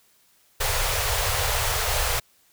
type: band-stop noise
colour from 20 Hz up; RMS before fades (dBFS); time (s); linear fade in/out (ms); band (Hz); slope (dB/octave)
pink; -24; 0.6-2.2; 10; 120 to 450; 48
effects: white hiss -61 dBFS RMS until 2.52 s